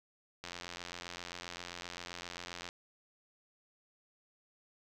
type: click train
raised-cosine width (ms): 0.2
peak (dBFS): -25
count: 198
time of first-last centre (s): 0.44-2.689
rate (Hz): 87.6
effects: none